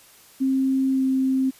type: tone with pitch glide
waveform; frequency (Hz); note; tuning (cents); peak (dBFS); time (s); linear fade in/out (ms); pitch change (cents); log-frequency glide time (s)
sine; 265.9 to 263.6; C4 to C4; +28 to +13; -18; 0.4-1.51; 20; -15; 0.92-1.03
effects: white hiss -51 dBFS RMS until 1.59 s + resampled to 32000 Hz